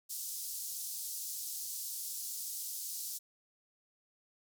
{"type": "band-pass noise", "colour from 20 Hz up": "white", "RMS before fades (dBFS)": -41, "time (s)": [0.09, 3.19], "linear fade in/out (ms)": 20, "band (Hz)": [4800, 16000], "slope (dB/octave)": 24, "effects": []}